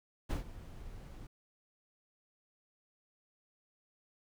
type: noise with ADSR envelope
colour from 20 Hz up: brown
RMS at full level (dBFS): -31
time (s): 0.29-1.27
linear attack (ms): 20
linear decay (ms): 120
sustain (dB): -17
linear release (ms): 5
effects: none